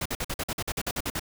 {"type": "noise bursts", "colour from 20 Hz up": "pink", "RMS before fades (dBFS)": -30, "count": 13, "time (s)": [0.01, 1.196], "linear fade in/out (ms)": 5, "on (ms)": 46, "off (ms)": 49, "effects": []}